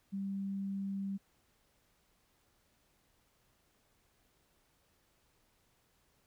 sine tone, 196.1 Hz, G3, 1 cent sharp, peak -35 dBFS, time 0.12-1.18 s, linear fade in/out 20 ms, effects pink hiss -73 dBFS RMS until 6.26 s

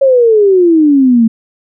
sine exponential sweep, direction down, 554.4 to 220.5 Hz, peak -4 dBFS, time 0.01-1.28 s, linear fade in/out 10 ms, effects none

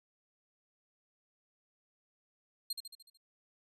sawtooth tone with echo, 4200 Hz, C8, 6 cents sharp, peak -31 dBFS, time 2.7-2.73 s, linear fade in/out 5 ms, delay 74 ms, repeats 6, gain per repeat -5 dB, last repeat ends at 3.174 s, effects resampled to 32000 Hz

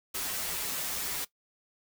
white noise with comb filter, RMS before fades -34 dBFS, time 0.14-1.25 s, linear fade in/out 10 ms, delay 8.8 ms, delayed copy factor -0.7, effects noise-tail reverb RT60 0.1 s tail -18 dB re dry

